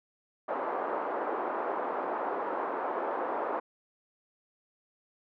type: band-pass noise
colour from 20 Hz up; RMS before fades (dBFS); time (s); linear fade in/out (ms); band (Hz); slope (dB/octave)
white; -33; 0.48-3.6; 10; 330 to 1100; 24
effects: none